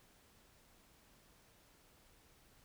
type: silence
effects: pink hiss -67 dBFS RMS until 2.64 s